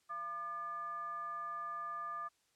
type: tone with frequency modulation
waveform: sine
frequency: 1200 Hz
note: D6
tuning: 37 cents sharp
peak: -39 dBFS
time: 0.09-2.29 s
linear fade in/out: 20 ms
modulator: 518 Hz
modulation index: 0.41
effects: white hiss -75 dBFS RMS until 2.55 s + low-pass 9000 Hz 12 dB/octave